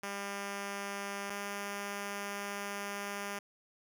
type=tone pair in turn; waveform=5% pulse; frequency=200 / 201.7 Hz; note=G3 / G3; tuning=+35 / +50 cents; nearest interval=unison; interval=15 cents; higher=second; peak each=-26 dBFS; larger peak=neither; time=0.03-1.3 / 1.3-3.39 s; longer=second; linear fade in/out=5 ms; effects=none